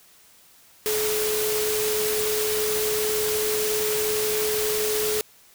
sine tone in noise, 427.4 Hz, G#4, 50 cents sharp, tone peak -24 dBFS, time 0.86-5.21 s, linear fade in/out 0 ms, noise white, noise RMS -27 dBFS, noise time 0.86-5.21 s, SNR 0 dB, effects white hiss -54 dBFS RMS until 5.54 s

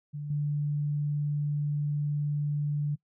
sine tone with level steps, 146.83 Hz, D3, in tune, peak -33 / -26 dBFS, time 0.13-2.96 s, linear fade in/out 20 ms, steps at 0.3 s, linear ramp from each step 5 ms, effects noise-tail reverb RT60 0.1 s tail -23 dB re dry

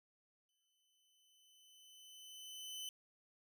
sawtooth tone with exponential growth, 3031 Hz, F#7, 41 cents sharp, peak -40 dBFS, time 0.49-2.89 s, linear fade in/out 1 ms, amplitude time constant 520 ms, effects none

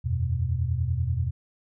sine chord, E suspended second, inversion none, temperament just, 82.41 / 92.71 / 123.61 Hz, E2 / F#2 / B2, 0 / +4 / +2 cents, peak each -27 / -29 / -27 dBFS, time 0.04-1.31 s, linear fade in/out 20 ms, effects none

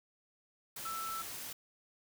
sine tone in noise, 1325 Hz, E6, 9 cents sharp, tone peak -38 dBFS, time 0.85-1.22 s, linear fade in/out 5 ms, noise white, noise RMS -44 dBFS, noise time 0.76-1.53 s, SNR +3 dB, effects none

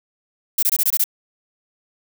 violet noise bursts, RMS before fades -17 dBFS, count 7, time 0.58-1.041 s, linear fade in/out 5 ms, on 47 ms, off 22 ms, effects none

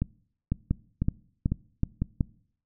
two click trains, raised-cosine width 5 ms, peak -11 / -13 dBFS, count 5 / 5, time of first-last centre 0.71-2.208 / 0.02-2.02 s, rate 2.67 / 2 Hz, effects noise-tail reverb RT60 0.6 s tail -23 dB re dry

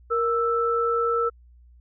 sine tone pair together, 467.5 / 1322.3 Hz, A#4 / E6, +5 / +5 cents, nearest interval octave + tritone, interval 1800 cents, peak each -23 dBFS, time 0.1-1.3 s, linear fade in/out 20 ms, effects added 60 Hz sine -49 dBFS peak until 1.8 s

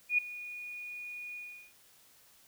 sine tone with ADSR envelope, 2453 Hz, D#7, 25 cents flat, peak -22 dBFS, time 0.09-1.73 s, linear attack 94 ms, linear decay 3 ms, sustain -18 dB, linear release 370 ms, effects white hiss -62 dBFS RMS until 2.47 s

